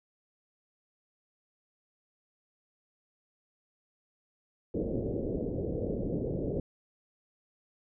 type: low-pass noise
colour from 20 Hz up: white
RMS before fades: -33 dBFS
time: 4.74-6.6 s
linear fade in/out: 2 ms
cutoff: 530 Hz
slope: 48 dB/octave
effects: none